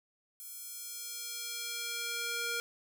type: tone with high-pass filter sweep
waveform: square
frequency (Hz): 470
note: A#4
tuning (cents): +14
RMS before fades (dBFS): -39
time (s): 0.4-2.6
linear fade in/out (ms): 0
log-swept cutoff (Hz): 11000 to 1200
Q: 0.72
effects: none